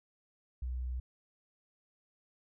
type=tone; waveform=sine; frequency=62.5 Hz; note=B1; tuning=21 cents sharp; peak=-34 dBFS; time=0.62-1 s; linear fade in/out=5 ms; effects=none